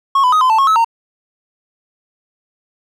triangle tone with pitch steps, 1095 / 1001 / 1252 / 1024 / 885 / 1091 / 1294 / 919 Hz, C#6 / B5 / D#6 / C6 / A5 / C#6 / E6 / A#5, -22 / +23 / +10 / -38 / +10 / -28 / -32 / -25 cents, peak -7 dBFS, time 0.15-0.846 s, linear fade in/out 5 ms, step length 87 ms, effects none

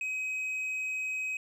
sine tone with tanh clipping, 2532 Hz, D#7, 30 cents sharp, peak -32 dBFS, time 0.01-1.37 s, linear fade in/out 2 ms, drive 4 dB, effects none

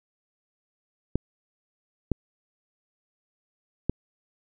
clicks, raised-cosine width 3 ms, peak -10 dBFS, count 3, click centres 1.156 / 2.117 / 3.896 s, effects none

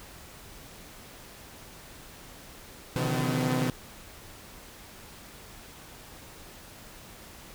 sawtooth tone cluster, 126.8 / 144.6 / 156.7 / 177.9 / 254.5 Hz, B2 / D3 / D#3 / F3 / C4, +46 / -27 / +13 / +32 / -48 cents, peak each -27 / -30 / -28 / -33 / -27 dBFS, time 2.96-3.7 s, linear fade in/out 0 ms, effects pink hiss -48 dBFS RMS until 7.54 s

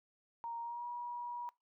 sine tone with pitch glide, 932.3 to 962.4 Hz, A#5 to B5, 0 to -45 cents, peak -39 dBFS, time 0.44-1.49 s, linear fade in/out 0 ms, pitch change +55 cents, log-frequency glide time 0.6-0.86 s, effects noise-tail reverb RT60 0.2 s tail -22 dB re dry

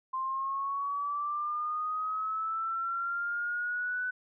sine linear sweep, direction up, 1043 to 1500 Hz, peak -30 dBFS, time 0.13-4.11 s, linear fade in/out 10 ms, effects none

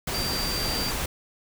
sine tone in noise, 4699 Hz, D8, in tune, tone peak -29 dBFS, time 0.14-0.91 s, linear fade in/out 5 ms, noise pink, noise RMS -29 dBFS, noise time 0.07-1.06 s, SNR -3 dB, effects none

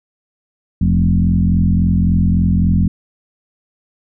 sine tone with frequency modulation, 131.7 Hz, C3, 12 cents sharp, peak -10 dBFS, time 0.81-2.88 s, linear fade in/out 5 ms, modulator 43.6 Hz, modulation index 2.1, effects none

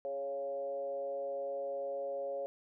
sine tone with frequency modulation, 554.4 Hz, C#5, in tune, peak -35 dBFS, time 0.05-2.46 s, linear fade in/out 0 ms, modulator 140 Hz, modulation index 0.67, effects none

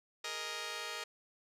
5% pulse chord, Ab suspended second, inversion none, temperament just, 415.3 / 467.2 / 623 Hz, Ab4 / Bb4 / Eb5, 0 / +4 / +2 cents, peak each -35 / -31 / -33 dBFS, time 0.24-1.04 s, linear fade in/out 5 ms, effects low-pass 10000 Hz 12 dB/octave

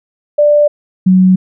sine tone pair in turn, 590 / 185.84 Hz, D5 / F#3, +8 / +8 cents, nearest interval octave + minor sixth, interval 2000 cents, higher first, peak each -5 / -4 dBFS, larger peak second, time 0.38-0.68 / 1.06-1.36 s, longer neither, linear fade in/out 10 ms, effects none

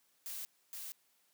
blue noise with echo, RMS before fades -43 dBFS, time 0.26-0.45 s, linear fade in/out 0 ms, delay 470 ms, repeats 1, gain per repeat -2 dB, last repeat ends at 0.92 s, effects white hiss -73 dBFS RMS until 1.33 s + high-pass 150 Hz 12 dB/octave

